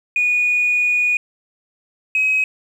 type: tone pair in turn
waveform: sine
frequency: 2459 / 2541 Hz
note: D#7 / D#7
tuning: -21 / +36 cents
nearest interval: minor second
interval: 57 cents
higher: second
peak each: -13 dBFS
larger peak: neither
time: 0.16-1.17 / 2.15-2.44 s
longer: first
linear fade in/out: 2 ms
effects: tanh soft clip ceiling -10 dBFS + 8-bit